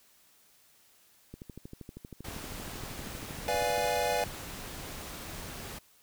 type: click train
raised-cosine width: 3 ms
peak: -30 dBFS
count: 32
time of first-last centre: 1.34-3.781 s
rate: 12.7 Hz
type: noise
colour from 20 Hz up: pink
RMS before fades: -42 dBFS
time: 2.24-5.79 s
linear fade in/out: 10 ms
type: chord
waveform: square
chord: B diminished seventh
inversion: none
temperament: equal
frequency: 493.9 / 587.3 / 698.5 / 830.6 Hz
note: B4 / D5 / F5 / Ab5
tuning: 0 / 0 / 0 / 0 cents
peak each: -34 dBFS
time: 3.48-4.24 s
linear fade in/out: 2 ms
effects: white hiss -63 dBFS RMS until 6.02 s